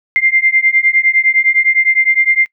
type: beating tone pair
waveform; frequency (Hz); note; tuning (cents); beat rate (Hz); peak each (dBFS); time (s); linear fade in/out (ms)
sine; 2093 / 2102.8; C7 / C7; 0 / +8; 9.8; -12; 0.16-2.46; 0
effects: noise-tail reverb RT60 0.1 s tail -24 dB re dry